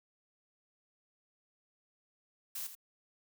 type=noise with echo; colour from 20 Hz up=blue; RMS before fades=-40 dBFS; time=2.55-2.67 s; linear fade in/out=5 ms; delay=82 ms; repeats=1; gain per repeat=-10 dB; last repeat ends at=2.752 s; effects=none